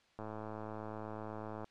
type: click train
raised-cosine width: 1 ms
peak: -30 dBFS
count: 158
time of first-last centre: 0.19-1.644 s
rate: 108 Hz
effects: white hiss -69 dBFS RMS until 1.7 s + low-pass 4000 Hz 12 dB/octave